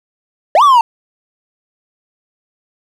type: linear two-way sweep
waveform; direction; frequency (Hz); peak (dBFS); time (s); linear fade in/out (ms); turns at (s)
triangle; up then down; 550 to 1200 to 892; -3; 0.55-0.81; 2; 0.63
effects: none